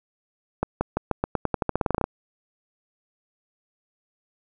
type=accelerating click train; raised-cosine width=1 ms; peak=-8 dBFS; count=18; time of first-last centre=0.63-2.041 s; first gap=180 ms; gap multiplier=0.89; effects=none